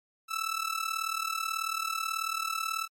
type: tone with amplitude modulation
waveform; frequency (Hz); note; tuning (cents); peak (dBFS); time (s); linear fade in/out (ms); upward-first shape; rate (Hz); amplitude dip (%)
sawtooth; 1318.5; E6; 0; -23; 0.28-2.88; 50; sine; 38.3; 80
effects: MP3 64 kbps